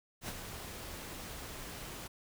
pink noise with ADSR envelope, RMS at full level -39 dBFS, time 0.21-2.08 s, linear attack 74 ms, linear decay 39 ms, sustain -6 dB, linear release 13 ms, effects none

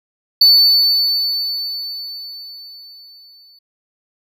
triangle tone with exponential decay, 4496 Hz, C#8, 24 cents sharp, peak -4 dBFS, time 0.41-3.59 s, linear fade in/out 5 ms, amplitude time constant 690 ms, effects none

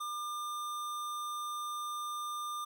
square tone, 1200 Hz, D6, 37 cents sharp, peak -37 dBFS, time 0-2.65 s, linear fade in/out 10 ms, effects none

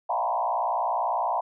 sine tone with frequency modulation, 831 Hz, G#5, 1 cent sharp, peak -23 dBFS, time 0.09-1.41 s, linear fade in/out 10 ms, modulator 60 Hz, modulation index 3.1, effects none

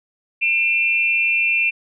sine tone pair together, 2397 / 2676 Hz, D7 / E7, +35 / +25 cents, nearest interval major second, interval 190 cents, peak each -18 dBFS, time 0.41-1.71 s, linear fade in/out 20 ms, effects none

